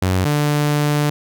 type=tone pair in turn; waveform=sawtooth; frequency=93 / 147.63 Hz; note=F#2 / D3; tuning=+9 / +9 cents; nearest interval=minor sixth; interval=800 cents; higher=second; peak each=-11 dBFS; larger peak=neither; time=0.02-0.25 / 0.25-1.1 s; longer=second; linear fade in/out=5 ms; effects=none